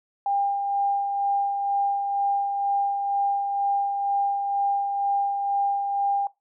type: tone with tremolo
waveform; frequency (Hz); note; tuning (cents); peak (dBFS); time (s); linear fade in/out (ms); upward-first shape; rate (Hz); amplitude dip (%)
sine; 800; G5; +35; -20; 0.26-6.27; 2; sine; 2.1; 40
effects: noise-tail reverb RT60 0.2 s tail -20 dB re dry